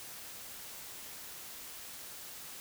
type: silence
effects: white hiss -47 dBFS RMS until 2.6 s